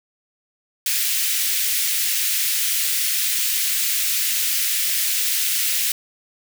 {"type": "high-pass noise", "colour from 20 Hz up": "white", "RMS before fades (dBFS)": -21, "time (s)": [0.86, 5.92], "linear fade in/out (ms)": 2, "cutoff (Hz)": 1900, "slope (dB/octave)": 24, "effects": []}